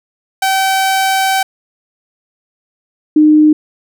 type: tone pair in turn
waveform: sawtooth / sine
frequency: 769 / 305.2 Hz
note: G5 / D#4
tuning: -33 / -33 cents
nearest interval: octave + major third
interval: 1600 cents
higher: first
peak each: -7 / -4 dBFS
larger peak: second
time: 0.42-1.43 / 3.16-3.53 s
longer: first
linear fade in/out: 5 ms
effects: none